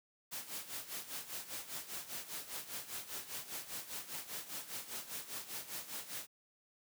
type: noise with tremolo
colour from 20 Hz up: white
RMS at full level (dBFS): -42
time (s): 0.31-6.27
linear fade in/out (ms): 20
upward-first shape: sine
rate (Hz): 5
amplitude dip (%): 75
effects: high-pass 100 Hz 12 dB/octave